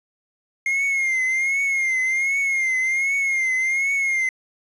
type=tone with vibrato; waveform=triangle; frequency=2129 Hz; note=C7; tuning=30 cents sharp; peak=-17 dBFS; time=0.66-4.29 s; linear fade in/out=2 ms; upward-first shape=triangle; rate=1.3 Hz; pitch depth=81 cents each way; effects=resampled to 24000 Hz + 8-bit